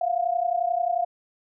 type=tone pair together; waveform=sine; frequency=687.7 / 719 Hz; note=F5 / F#5; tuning=-27 / -50 cents; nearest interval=minor second; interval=77 cents; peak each=-24 / -25 dBFS; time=0.01-1.05 s; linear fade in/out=5 ms; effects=none